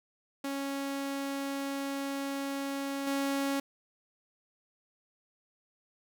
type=tone with level steps; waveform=sawtooth; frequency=276.5 Hz; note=C#4; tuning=4 cents flat; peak=-29 / -25 dBFS; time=0.44-3.6 s; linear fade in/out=5 ms; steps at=3.07 s; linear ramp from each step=2 ms; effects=none